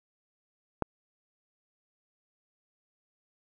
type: click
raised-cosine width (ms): 1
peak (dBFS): -13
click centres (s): 0.823
effects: none